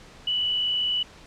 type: tone with frequency modulation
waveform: sine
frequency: 2960 Hz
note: F#7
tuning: in tune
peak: -22 dBFS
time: 0.27-1.03 s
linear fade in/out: 5 ms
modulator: 54.9 Hz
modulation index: 0.8
effects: pink hiss -48 dBFS RMS until 1.26 s + low-pass 6000 Hz 12 dB/octave